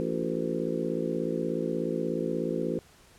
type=harmonic tone with a mistuned harmonic; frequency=56.6 Hz; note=A1; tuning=50 cents sharp; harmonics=3 / 4 / 5 / 6 / 7 / 8 / 9; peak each=-35 / -35 / -35 / -35 / -35 / -35 / -35 dBFS; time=0-2.79 s; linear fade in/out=0 ms; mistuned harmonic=7; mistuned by=-75 cents; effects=pink hiss -57 dBFS RMS until 3.18 s + low-pass 12000 Hz 12 dB/octave